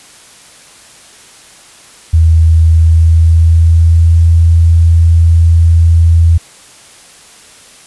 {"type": "tone with pitch glide", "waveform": "sine", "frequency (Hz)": [81.1, 83.14], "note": ["E2", "E2"], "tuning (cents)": [-28, 15], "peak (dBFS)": -3, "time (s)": [2.13, 6.38], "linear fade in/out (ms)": 10, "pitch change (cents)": 43, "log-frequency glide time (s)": [2.64, 4.17], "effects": ["white hiss -38 dBFS RMS until 7.86 s", "resampled to 24000 Hz"]}